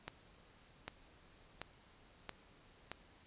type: accelerating click train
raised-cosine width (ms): 0.3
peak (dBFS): -26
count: 5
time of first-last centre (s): 0.08-2.916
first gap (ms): 800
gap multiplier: 0.92
effects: pink hiss -64 dBFS RMS until 3.26 s + resampled to 8000 Hz